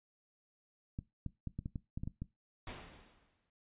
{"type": "clicks", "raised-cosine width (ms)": 5, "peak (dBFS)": -27, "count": 10, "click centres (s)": [0.989, 1.263, 1.473, 1.59, 1.659, 1.758, 1.975, 2.035, 2.075, 2.22]}
{"type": "noise with exponential decay", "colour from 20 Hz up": "pink", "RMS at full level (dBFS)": -44, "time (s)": [2.67, 3.5], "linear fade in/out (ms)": 1, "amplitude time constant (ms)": 180}
{"effects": ["noise-tail reverb RT60 0.2 s tail -19 dB re dry", "resampled to 8000 Hz"]}